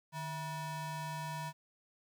square ring-modulated tone, 405.2 Hz, G#4, 43 cents flat, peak -36 dBFS, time 0.12-1.53 s, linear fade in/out 50 ms, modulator 558 Hz, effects 12-bit

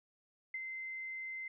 sine tone with ADSR envelope, 2072 Hz, C7, 17 cents flat, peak -36 dBFS, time 0.54-1.48 s, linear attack 4 ms, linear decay 40 ms, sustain -4 dB, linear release 4 ms, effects none

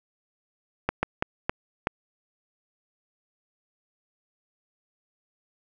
slowing click train, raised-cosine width 0.5 ms, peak -8 dBFS, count 5, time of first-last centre 0.89-1.871 s, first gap 140 ms, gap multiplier 1.39, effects none

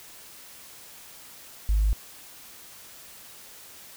sine tone, 51.91 Hz, G#1, in tune, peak -18 dBFS, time 1.69-1.93 s, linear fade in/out 0 ms, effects tanh soft clip ceiling -15 dBFS + white hiss -47 dBFS RMS until 3.96 s

